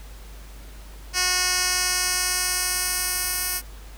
10% pulse tone with band-pass filter sweep, 364.4 Hz, F#4, 26 cents flat, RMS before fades -24 dBFS, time 1.13-3.62 s, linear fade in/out 50 ms, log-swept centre 5700 to 12000 Hz, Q 1.1, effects added 50 Hz sine -39 dBFS peak until 3.97 s + pink hiss -48 dBFS RMS until 3.97 s

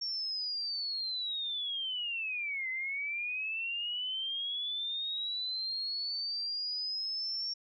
sine linear two-way sweep, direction down then up, 5510 to 2033 to 5510 Hz, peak -33 dBFS, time 0.01-7.54 s, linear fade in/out 10 ms, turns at 2.69 s, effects none

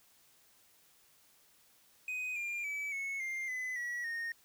triangle tone with pitch steps, 2503 / 2397 / 2295 / 2198 / 2105 / 2016 / 1930.1 / 1848.2 Hz, D#7 / D7 / D7 / C#7 / C7 / B6 / B6 / A#6, +10 / +35 / -40 / -15 / +10 / +35 / -40 / -15 cents, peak -34 dBFS, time 2.08-4.32 s, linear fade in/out 2 ms, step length 280 ms, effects white hiss -66 dBFS RMS until 4.44 s

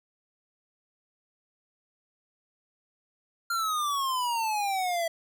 square exponential sweep, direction down, 1396.9 to 657 Hz, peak -27 dBFS, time 3.5-5.08 s, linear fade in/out 5 ms, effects none

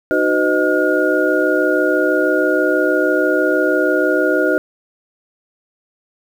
sine tone cluster, 307.5 / 373.7 / 507 / 621 / 1431 Hz, D#4 / F#4 / B4 / D#5 / F6, -20 / +17 / +45 / -3 / +42 cents, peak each -19 dBFS, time 0.11-4.58 s, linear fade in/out 0 ms, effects 7-bit

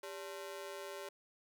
sawtooth ring-modulated tone, 485.2 Hz, B4, 31 cents flat, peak -37 dBFS, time 0.03-1.09 s, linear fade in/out 5 ms, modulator 87.4 Hz, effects none

